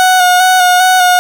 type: tone with vibrato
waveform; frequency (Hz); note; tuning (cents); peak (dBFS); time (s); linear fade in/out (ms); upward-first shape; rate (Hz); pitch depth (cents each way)
30% pulse; 732; F#5; -19; -3; 0-1.19; 0; square; 2.5; 22
effects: none